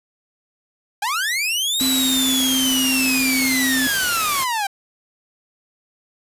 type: linear two-way sweep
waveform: sawtooth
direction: up then down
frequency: 770 to 3994 to 770 Hz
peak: -16 dBFS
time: 1.02-4.67 s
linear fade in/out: 5 ms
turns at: 1.84 s
type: noise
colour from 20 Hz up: white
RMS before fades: -24 dBFS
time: 1.79-4.45 s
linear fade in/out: 20 ms
type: tone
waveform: sine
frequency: 261.6 Hz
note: C4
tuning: in tune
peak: -20 dBFS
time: 1.81-3.87 s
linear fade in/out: 0 ms
effects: resampled to 32000 Hz